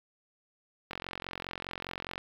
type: click train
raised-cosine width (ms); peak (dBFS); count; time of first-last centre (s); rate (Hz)
0.3; -20; 58; 0.91-2.179; 44.9
effects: low-pass 5000 Hz 12 dB/octave + 8-bit